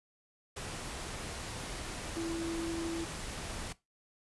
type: tone in noise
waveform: sine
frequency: 332.1 Hz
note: E4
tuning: 13 cents sharp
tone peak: -34 dBFS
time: 2.16-3.05 s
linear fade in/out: 10 ms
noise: pink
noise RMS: -41 dBFS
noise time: 0.56-3.73 s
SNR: +4 dB
effects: noise-tail reverb RT60 0.2 s tail -18 dB re dry + resampled to 24000 Hz